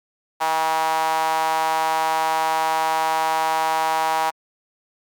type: tone with high-pass filter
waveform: sawtooth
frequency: 160 Hz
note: D#3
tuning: 49 cents sharp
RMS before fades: -21 dBFS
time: 0.4-4.31 s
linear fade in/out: 20 ms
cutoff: 870 Hz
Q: 5.8
effects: Opus 48 kbps